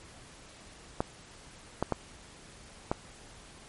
clicks, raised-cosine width 1 ms, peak -13 dBFS, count 4, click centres 1.005 / 1.826 / 1.923 / 2.915 s, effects pink hiss -52 dBFS RMS until 3.68 s + MP3 48 kbps

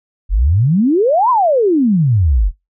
sine exponential two-way sweep, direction up then down, 41.2 to 1046.5 to 41.2 Hz, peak -9 dBFS, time 0.29-2.52 s, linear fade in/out 50 ms, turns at 1.3 s, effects noise-tail reverb RT60 0.2 s tail -23 dB re dry

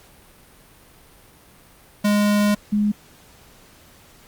square / sine tone pair in turn, 206.7 / 208.3 Hz, G#3 / G#3, -8 / +5 cents, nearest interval unison, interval 13 cents, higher second, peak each -16 dBFS, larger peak neither, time 2.04-2.55 / 2.72-2.92 s, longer first, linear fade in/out 10 ms, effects pink hiss -50 dBFS RMS until 4.27 s + Opus 48 kbps

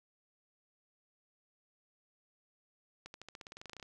accelerating click train, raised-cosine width 0.2 ms, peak -30 dBFS, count 16, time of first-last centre 3.06-3.828 s, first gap 81 ms, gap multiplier 0.93, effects none

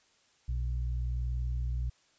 sine tone pair together, 60.95 / 121.9 Hz, B1 / B2, -22 / -22 cents, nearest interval octave, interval 1200 cents, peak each -30 / -38 dBFS, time 0.48-1.9 s, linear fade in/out 10 ms, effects white hiss -67 dBFS RMS until 2.18 s + resampled to 16000 Hz

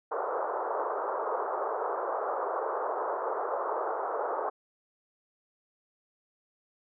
pink band-pass noise, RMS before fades -32 dBFS, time 0.11-4.5 s, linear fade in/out 10 ms, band 410 to 1300 Hz, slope 48 dB/octave, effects none

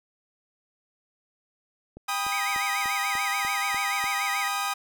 click train, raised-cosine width 2 ms, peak -29 dBFS, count 8, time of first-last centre 1.97-4.041 s, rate 3.38 Hz
sawtooth chord, G augmented, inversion none, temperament equal with one note detuned, 797.2 / 987.8 / 1244.5 Hz, G5 / B5 / D#6, +29 / 0 / 0 cents, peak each -27 / -31 / -25 dBFS, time 2.08-4.74 s, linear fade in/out 10 ms
sine tone with vibrato, 2093 Hz, C7, in tune, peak -30 dBFS, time 2.32-4.48 s, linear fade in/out 2 ms, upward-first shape sine, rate 6.9 Hz, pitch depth 170 cents each way
effects none

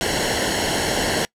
pink noise with comb filter, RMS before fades -21 dBFS, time 0.01-1.25 s, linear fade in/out 0 ms, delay 0.82 ms, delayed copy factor -0.75, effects noise-tail reverb RT60 0.1 s tail -24 dB re dry + low-pass 9000 Hz 12 dB/octave

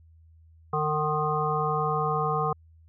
harmonic tone with a mistuned harmonic, 151.8 Hz, D#3, 42 cents flat, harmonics 1 / 3 / 5 / 7 / 8, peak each -30 / -30 / -30 / -30 / -30 dBFS, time 0.73-2.53 s, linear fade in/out 5 ms, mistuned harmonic 8, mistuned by +30 cents, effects added 81 Hz sine -52 dBFS peak until 2.88 s

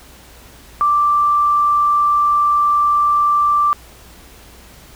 sine tone, 1174.7 Hz, D6, in tune, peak -11 dBFS, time 0.81-3.73 s, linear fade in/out 0 ms, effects added 60 Hz sine -45 dBFS peak until 4.95 s + pink hiss -43 dBFS RMS until 4.95 s

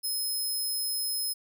15% pulse tone, 5140 Hz, E8, 45 cents flat, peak -23 dBFS, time 0.03-1.34 s, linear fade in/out 20 ms, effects none

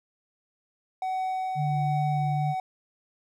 triangle tone with tremolo, 751 Hz, F#5, 26 cents sharp, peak -24 dBFS, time 1.02-2.6 s, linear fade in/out 2 ms, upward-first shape triangle, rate 1.3 Hz, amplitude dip 25%
sine tone, 146.83 Hz, D3, in tune, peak -25 dBFS, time 1.55-2.55 s, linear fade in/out 50 ms
effects none

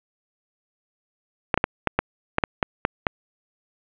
clicks, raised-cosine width 0.5 ms, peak -3 dBFS, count 10, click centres 1.542 / 1.576 / 1.641 / 1.873 / 1.99 / 2.384 / 2.438 / 2.628 / 2.851 / 3.068 s, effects resampled to 8000 Hz + 7-bit

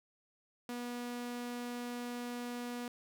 sawtooth tone, 242.5 Hz, B3, 31 cents flat, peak -35 dBFS, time 0.69-2.88 s, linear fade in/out 2 ms, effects none

